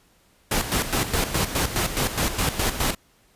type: noise with tremolo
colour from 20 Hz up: pink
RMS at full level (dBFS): -22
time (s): 0.51-2.95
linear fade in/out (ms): 5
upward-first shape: square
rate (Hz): 4.8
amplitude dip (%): 65
effects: pink hiss -60 dBFS RMS until 3.35 s + resampled to 32000 Hz